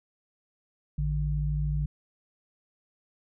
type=tone pair together; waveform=sine; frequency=55.74 / 148.8 Hz; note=A1 / D3; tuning=+23 / +23 cents; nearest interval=octave + perfect fourth; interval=1700 cents; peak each=-28 dBFS; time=0.98-1.86 s; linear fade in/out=5 ms; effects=none